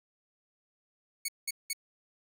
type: tone bursts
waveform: 10% pulse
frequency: 2220 Hz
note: C#7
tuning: 2 cents sharp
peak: -22 dBFS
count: 3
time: 1.25-1.732 s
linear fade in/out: 5 ms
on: 34 ms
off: 190 ms
effects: none